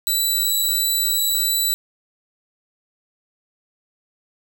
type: tone with vibrato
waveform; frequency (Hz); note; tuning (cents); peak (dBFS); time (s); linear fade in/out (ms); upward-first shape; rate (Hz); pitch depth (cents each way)
10% pulse; 3951; B7; 0; -11; 0.07-1.74; 0; sine; 1.5; 8
effects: none